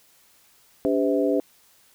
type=tone cluster; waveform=sine; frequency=287.4 / 399.5 / 510 / 648 Hz; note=D4 / G4 / C5 / E5; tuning=-37 / +33 / -44 / -30 cents; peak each=-23 / -25 / -24 / -28 dBFS; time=0.85-1.4 s; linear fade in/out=0 ms; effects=white hiss -58 dBFS RMS until 1.94 s